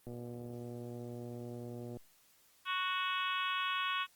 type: click train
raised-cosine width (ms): 2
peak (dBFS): -33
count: 229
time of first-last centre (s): 0.07-1.97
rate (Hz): 120
type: harmonic tone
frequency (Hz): 370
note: F#4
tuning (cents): 0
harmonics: 3 / 4 / 5 / 6 / 7 / 8 / 9 / 10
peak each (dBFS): -36 / -40 / -46 / -47 / -40 / -44 / -42 / -52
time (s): 2.65-4.07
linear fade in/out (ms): 50
effects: white hiss -67 dBFS RMS until 4.15 s + Opus 32 kbps